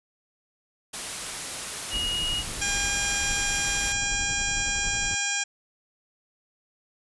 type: noise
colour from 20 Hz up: white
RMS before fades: -33 dBFS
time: 0.93-3.93 s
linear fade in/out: 10 ms
type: tone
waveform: sine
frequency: 2881 Hz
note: F#7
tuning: 47 cents flat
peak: -26 dBFS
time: 1.9-2.44 s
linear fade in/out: 50 ms
type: noise with tremolo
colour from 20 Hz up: brown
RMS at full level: -35 dBFS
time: 1.93-5.15 s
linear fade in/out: 5 ms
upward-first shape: square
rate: 11 Hz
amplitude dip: 35%
type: harmonic tone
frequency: 808 Hz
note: G#5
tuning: 48 cents flat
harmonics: 1 / 2 / 3 / 4 / 5 / 6 / 7 / 8 / 9 / 10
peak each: -38 / -31 / -32 / -34 / -41 / -40 / -32 / -39 / -31 / -41 dBFS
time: 2.61-5.44 s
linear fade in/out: 10 ms
effects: resampled to 24000 Hz